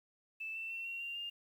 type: tone with pitch steps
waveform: sine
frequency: 2637 / 2671 / 2705 / 2739 / 2775 / 2810 Hz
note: E7 / E7 / E7 / F7 / F7 / F7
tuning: 0 / +22 / +44 / -34 / -12 / +10 cents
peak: -39 dBFS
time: 0.4-1.3 s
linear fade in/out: 10 ms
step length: 150 ms
effects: 11-bit